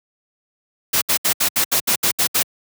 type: noise bursts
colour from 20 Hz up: white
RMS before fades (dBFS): -17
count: 10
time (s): 0.93-2.43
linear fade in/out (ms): 10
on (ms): 87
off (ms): 70
effects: high-pass 100 Hz 12 dB/octave